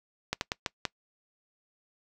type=slowing click train; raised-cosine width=0.2 ms; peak=-11 dBFS; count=5; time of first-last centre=0.33-0.853 s; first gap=81 ms; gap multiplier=1.33; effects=noise-tail reverb RT60 0.1 s tail -23 dB re dry

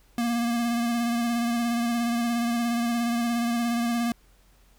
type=tone with vibrato; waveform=square; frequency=235.6 Hz; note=A#3; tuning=19 cents sharp; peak=-24 dBFS; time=0.18-4.12 s; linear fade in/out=2 ms; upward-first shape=sine; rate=17 Hz; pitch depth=26 cents each way; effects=added 45 Hz sine -57 dBFS peak until 4.78 s + pink hiss -62 dBFS RMS until 4.78 s

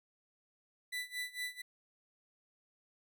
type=tone with tremolo; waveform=30% pulse; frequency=1984 Hz; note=B6; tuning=7 cents sharp; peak=-33 dBFS; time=0.92-1.62 s; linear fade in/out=10 ms; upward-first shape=sine; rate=4.4 Hz; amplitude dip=90%; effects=none

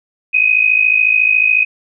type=tone pair together; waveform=sine; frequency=2489 / 2543 Hz; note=D#7 / D#7; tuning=0 / +37 cents; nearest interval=unison; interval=37 cents; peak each=-12 dBFS; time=0.33-1.65 s; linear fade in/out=20 ms; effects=none

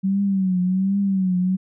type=tone with vibrato; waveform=sine; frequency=190 Hz; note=F#3; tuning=46 cents sharp; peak=-17 dBFS; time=0.03-1.57 s; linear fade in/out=20 ms; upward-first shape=triangle; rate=1.3 Hz; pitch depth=100 cents each way; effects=none

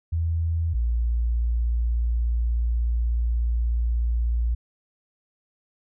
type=tone pair in turn; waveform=sine; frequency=82.41 / 58.27 Hz; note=E2 / A#1; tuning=0 / 0 cents; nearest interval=tritone; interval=600 cents; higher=first; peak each=-21 / -20 dBFS; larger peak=second; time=0.12-0.74 / 0.74-4.55 s; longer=second; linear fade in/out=10 ms; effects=none

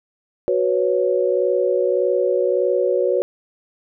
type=chord; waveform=sine; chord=F# suspended fourth; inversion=none; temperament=just; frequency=370 / 493.3 / 555 Hz; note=F#4 / B4 / C#5; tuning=0 / -2 / +2 cents; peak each=-20 dBFS; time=0.48-3.22 s; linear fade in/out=0 ms; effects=none

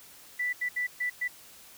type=tone bursts at uneven times; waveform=sine; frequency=1975.5 Hz; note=B6; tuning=in tune; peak=-27 dBFS; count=5; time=0.39-0.53 / 0.61-0.69 / 0.76-0.87 / 1-1.1 / 1.21-1.28 s; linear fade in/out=10 ms; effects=white hiss -52 dBFS RMS until 1.77 s

